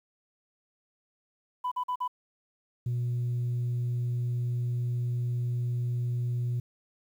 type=tone bursts; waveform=sine; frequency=996 Hz; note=B5; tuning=14 cents sharp; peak=-26 dBFS; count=4; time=1.64-2.079 s; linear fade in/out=10 ms; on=76 ms; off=45 ms
type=tone; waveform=sine; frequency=121.5 Hz; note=B2; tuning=28 cents flat; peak=-25 dBFS; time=2.86-6.6 s; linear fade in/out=5 ms
effects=tanh soft clip ceiling -25 dBFS + 10-bit